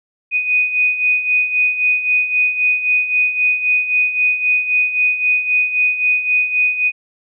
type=beating tone pair; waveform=sine; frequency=2485 / 2488.8 Hz; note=D#7 / D#7; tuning=-3 / 0 cents; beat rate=3.8 Hz; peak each=-20 / -14 dBFS; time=0.31-6.92 s; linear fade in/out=50 ms; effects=none